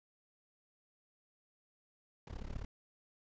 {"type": "noise with amplitude modulation", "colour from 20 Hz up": "brown", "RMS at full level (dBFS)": -40, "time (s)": [2.27, 2.65], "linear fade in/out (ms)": 2, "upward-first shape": "sine", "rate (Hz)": 35.1, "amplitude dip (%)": 90, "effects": ["resampled to 16000 Hz"]}